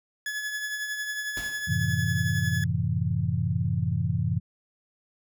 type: tone with tremolo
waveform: 40% pulse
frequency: 1704 Hz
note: G#6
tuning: 44 cents sharp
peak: -27 dBFS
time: 0.26-2.64 s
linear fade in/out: 2 ms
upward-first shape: triangle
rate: 11 Hz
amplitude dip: 50%
type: noise with exponential decay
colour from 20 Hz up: pink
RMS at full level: -37 dBFS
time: 1.37-1.81 s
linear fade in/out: 1 ms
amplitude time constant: 95 ms
type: chord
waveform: sine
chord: F# half-diminished seventh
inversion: none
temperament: just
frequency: 92.5 / 111 / 133.2 / 166.5 Hz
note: F#2 / A2 / C3 / E3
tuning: 0 / +16 / +31 / +18 cents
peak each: -29 dBFS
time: 1.67-4.4 s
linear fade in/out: 20 ms
effects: none